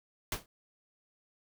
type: noise with exponential decay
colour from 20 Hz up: pink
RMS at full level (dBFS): -29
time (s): 0.32-0.46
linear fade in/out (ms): 2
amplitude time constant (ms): 29
effects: none